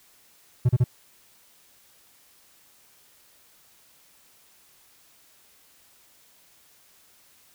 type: tone bursts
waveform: triangle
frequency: 123.47 Hz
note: B2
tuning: in tune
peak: -13 dBFS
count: 3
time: 0.65-0.842 s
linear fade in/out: 10 ms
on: 42 ms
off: 33 ms
effects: white hiss -58 dBFS RMS until 7.54 s

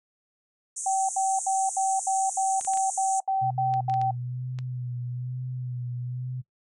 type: band-pass noise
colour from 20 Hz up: pink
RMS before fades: -34 dBFS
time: 0.76-3.2 s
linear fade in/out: 10 ms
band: 6300 to 9400 Hz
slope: 96 dB/octave
type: tone bursts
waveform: sine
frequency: 771 Hz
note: G5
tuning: 29 cents flat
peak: -22 dBFS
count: 11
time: 0.86-4.11 s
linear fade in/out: 5 ms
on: 230 ms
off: 72 ms
type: clicks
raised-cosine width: 0.2 ms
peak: -25 dBFS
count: 9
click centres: 2.611 / 2.649 / 2.736 / 2.773 / 3.739 / 3.898 / 3.94 / 4.015 / 4.588 s
type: tone with vibrato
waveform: sine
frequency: 124.8 Hz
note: B2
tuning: 19 cents sharp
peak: -30 dBFS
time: 3.41-6.42 s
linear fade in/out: 20 ms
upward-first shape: sine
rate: 1.1 Hz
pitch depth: 33 cents each way
effects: noise-tail reverb RT60 0.1 s tail -19 dB re dry

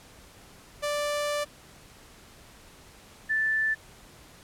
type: tone pair in turn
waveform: sawtooth / sine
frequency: 587.3 / 1759.9 Hz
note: D5 / A6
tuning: 0 / 0 cents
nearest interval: octave + perfect fifth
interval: 1900 cents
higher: second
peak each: -23 dBFS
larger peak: neither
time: 0.82-1.45 / 3.29-3.75 s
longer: first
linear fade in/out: 20 ms
effects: pink hiss -52 dBFS RMS until 4.43 s + low-pass 12000 Hz 12 dB/octave

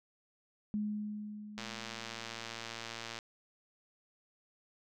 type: tone with exponential decay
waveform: sine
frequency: 209.9 Hz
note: G#3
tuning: 19 cents sharp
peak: -31 dBFS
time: 0.74-3 s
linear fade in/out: 0 ms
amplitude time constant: 490 ms
type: click train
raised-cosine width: 0.2 ms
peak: -24 dBFS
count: 186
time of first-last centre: 1.58-3.189 s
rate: 115 Hz
effects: none

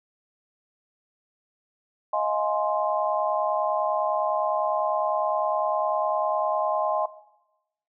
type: chord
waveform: sine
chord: F minor seventh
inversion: third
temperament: just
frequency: 628.6 / 698.5 / 838.1 / 1047.7 Hz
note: Eb5 / F5 / Ab5 / C6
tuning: +18 / 0 / +16 / +2 cents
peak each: -27 / -30 / -28 / -27 dBFS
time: 2.13-7.06 s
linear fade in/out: 5 ms
effects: noise-tail reverb RT60 0.9 s tail -17 dB re dry

